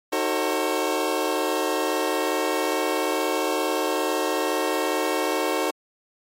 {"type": "chord", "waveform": "25% pulse", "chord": "D# diminished seventh", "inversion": "none", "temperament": "just", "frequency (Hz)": [311.1, 373.4, 448, 537.6], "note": ["D#4", "F#4", "A4", "C5"], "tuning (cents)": [0, 16, 31, 47], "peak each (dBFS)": -24, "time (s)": [0.12, 5.71], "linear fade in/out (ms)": 10, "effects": ["MP3 64 kbps"]}